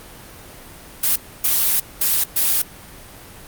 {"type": "noise bursts at uneven times", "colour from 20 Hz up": "blue", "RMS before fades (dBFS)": -17, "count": 4, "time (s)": [[1.03, 1.16], [1.44, 1.8], [2.01, 2.24], [2.36, 2.62]], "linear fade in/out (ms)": 5, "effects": ["pink hiss -40 dBFS RMS until 3.47 s", "Opus 32 kbps"]}